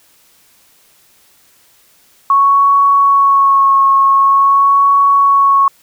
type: tone with vibrato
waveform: sine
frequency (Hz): 1105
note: C#6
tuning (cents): -6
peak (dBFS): -6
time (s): 2.3-5.68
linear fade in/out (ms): 2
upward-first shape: sine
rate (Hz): 0.46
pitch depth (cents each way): 19
effects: white hiss -50 dBFS RMS until 5.82 s